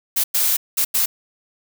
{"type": "noise bursts at uneven times", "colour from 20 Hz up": "blue", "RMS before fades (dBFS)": -18, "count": 4, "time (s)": [[0.16, 0.24], [0.34, 0.57], [0.77, 0.85], [0.94, 1.06]], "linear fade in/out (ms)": 10, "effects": []}